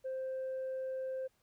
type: tone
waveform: sine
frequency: 523.3 Hz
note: C5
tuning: in tune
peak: -34 dBFS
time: 0.04-1.28 s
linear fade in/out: 20 ms
effects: tanh soft clip ceiling -34 dBFS + pink hiss -75 dBFS RMS until 1.42 s